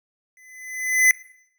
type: tone with exponential growth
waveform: square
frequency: 2021 Hz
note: B6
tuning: 39 cents sharp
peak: -11 dBFS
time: 0.37-1.11 s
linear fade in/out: 1 ms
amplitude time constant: 160 ms
effects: noise-tail reverb RT60 0.7 s tail -19 dB re dry